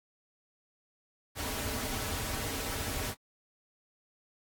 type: noise with comb filter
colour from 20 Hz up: pink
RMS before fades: -35 dBFS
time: 1.35-3.15 s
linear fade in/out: 50 ms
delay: 5.7 ms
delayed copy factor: -0.65
effects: AAC 64 kbps